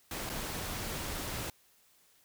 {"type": "noise with dropouts", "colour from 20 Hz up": "pink", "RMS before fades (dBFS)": -38, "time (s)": [0.11, 1.5], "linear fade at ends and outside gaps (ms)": 2, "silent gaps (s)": [0.294, 0.298], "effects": ["white hiss -66 dBFS RMS until 2.24 s"]}